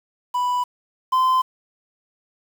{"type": "tone pair in turn", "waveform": "triangle", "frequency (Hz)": [987.8, 1031.2], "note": ["B5", "C6"], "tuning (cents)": [0, -26], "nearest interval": "minor second", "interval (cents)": 74, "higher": "second", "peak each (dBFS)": [-17, -13], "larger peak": "second", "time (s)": [[0.34, 0.64], [1.12, 1.42]], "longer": "neither", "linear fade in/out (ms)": 10, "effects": ["7-bit"]}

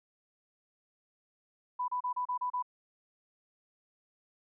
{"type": "tone bursts", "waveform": "sine", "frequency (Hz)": 993, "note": "B5", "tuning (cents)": 9, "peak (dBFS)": -30, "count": 7, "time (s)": [1.79, 2.626], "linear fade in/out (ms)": 10, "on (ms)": 92, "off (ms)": 32, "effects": []}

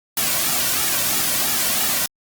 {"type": "noise with flanger", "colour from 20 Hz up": "white", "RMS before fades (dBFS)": -20, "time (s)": [0.17, 2.06], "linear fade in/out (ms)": 2, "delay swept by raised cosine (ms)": [1.9, 2.42], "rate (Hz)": 3, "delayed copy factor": -0.6, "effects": ["Opus 48 kbps"]}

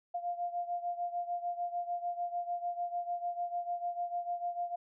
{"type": "beating tone pair", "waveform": "sine", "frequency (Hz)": [698.5, 705.2], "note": ["F5", "F5"], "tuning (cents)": [0, 17], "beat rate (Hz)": 6.7, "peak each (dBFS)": [-35, -39], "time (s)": [0.14, 4.76], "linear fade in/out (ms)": 10, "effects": []}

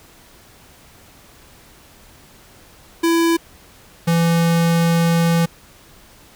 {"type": "tone pair in turn", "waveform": "square", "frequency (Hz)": [333.4, 167.76], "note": ["E4", "E3"], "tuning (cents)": [20, 31], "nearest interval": "octave", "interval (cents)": 1189, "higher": "first", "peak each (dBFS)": -14, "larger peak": "neither", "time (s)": [[3.03, 3.37], [4.07, 5.46]], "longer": "second", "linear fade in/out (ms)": 10, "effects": ["pink hiss -47 dBFS RMS until 6.35 s"]}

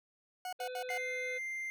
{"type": "tone bursts", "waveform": "40% pulse", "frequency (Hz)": 733, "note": "F#5", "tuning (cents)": -16, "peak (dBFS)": -37, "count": 4, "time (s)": [0.45, 0.977], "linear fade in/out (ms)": 2, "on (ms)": 77, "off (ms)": 73}
{"type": "harmonic tone", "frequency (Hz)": 504, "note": "B4", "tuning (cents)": 35, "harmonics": [1, 3, 5, 7, 8], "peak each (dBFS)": [-40, -50, -54, -57, -58], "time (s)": [0.59, 1.39], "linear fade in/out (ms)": 20}
{"type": "tone", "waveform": "triangle", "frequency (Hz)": 2093, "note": "C7", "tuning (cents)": 0, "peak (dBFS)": -35, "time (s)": [0.89, 1.7], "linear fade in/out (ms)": 0}
{"effects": []}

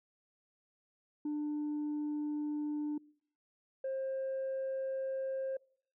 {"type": "tone pair in turn", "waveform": "sine", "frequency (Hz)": [297.7, 532.1], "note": ["D4", "C5"], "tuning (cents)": [24, 29], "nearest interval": "minor seventh", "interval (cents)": 1005, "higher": "second", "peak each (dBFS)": [-31, -32], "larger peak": "first", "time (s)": [[1.25, 2.98], [3.84, 5.57]], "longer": "neither", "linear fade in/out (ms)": 5, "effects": ["noise-tail reverb RT60 0.6 s tail -26 dB re dry", "tanh soft clip ceiling -32 dBFS"]}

